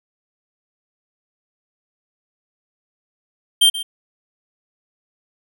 square tone with echo, 3162 Hz, G7, 14 cents sharp, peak -10 dBFS, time 3.61-3.7 s, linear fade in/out 10 ms, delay 130 ms, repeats 1, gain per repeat -14 dB, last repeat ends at 3.83 s, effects none

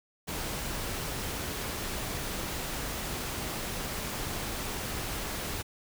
pink noise, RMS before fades -35 dBFS, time 0.27-5.63 s, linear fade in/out 20 ms, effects none

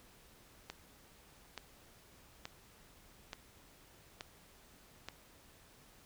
click train, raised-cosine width 0.2 ms, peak -25 dBFS, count 6, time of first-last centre 0.7-5.086 s, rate 1.14 Hz, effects pink hiss -62 dBFS RMS until 6.05 s

